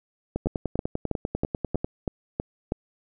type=two click trains; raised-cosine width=2 ms; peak=-12 / -13 dBFS; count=8 / 16; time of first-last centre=0.47-2.721 / 0.36-1.845 s; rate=3.11 / 10.1 Hz; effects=none